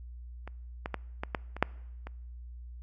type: clicks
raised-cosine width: 0.5 ms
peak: -27 / -19 / -17 / -18 / -14 / -25 / -7 / -26 dBFS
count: 8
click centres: 0.476 / 0.859 / 0.943 / 1.235 / 1.348 / 1.566 / 1.626 / 2.07 s
effects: noise-tail reverb RT60 0.9 s tail -24 dB re dry + added 60 Hz sine -42 dBFS peak until 2.82 s